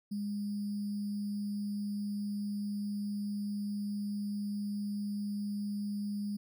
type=tone with sample-and-hold; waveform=sine; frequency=204.7 Hz; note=G#3; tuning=25 cents flat; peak=-33 dBFS; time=0.11-6.37 s; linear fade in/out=10 ms; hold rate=4900 Hz; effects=none